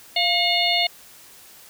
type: harmonic tone with a mistuned harmonic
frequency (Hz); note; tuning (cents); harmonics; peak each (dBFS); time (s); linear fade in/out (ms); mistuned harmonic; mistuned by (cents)
719; F#5; -50; 1 / 3 / 4 / 5 / 6; -24 / -24 / -24 / -24 / -24; 0.16-0.87; 5; 1; -58
effects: white hiss -47 dBFS RMS until 1.69 s